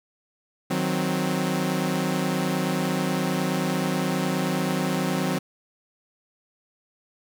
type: chord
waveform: sawtooth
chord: C diminished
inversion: first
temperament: equal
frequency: 155.56 / 185 / 261.6 Hz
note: Eb3 / Gb3 / C4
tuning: 0 / 0 / 0 cents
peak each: -25 / -22 / -24 dBFS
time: 0.7-5.39 s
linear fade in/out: 10 ms
effects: none